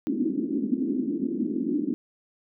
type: band-pass noise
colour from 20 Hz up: pink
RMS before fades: -27 dBFS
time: 0.07-1.94 s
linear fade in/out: 0 ms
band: 220 to 330 Hz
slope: 48 dB/octave
effects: none